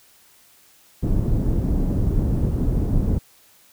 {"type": "low-pass noise", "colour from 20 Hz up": "pink", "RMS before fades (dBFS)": -20, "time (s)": [1.02, 3.19], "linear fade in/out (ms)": 20, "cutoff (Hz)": 250, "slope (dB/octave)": 12, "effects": ["white hiss -54 dBFS RMS until 3.72 s"]}